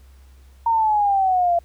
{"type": "exponential sweep", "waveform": "sine", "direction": "down", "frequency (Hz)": [929, 679], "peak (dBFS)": -15, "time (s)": [0.66, 1.59], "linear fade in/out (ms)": 5, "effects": ["added 66 Hz sine -45 dBFS peak until 1.64 s", "pink hiss -59 dBFS RMS until 1.64 s"]}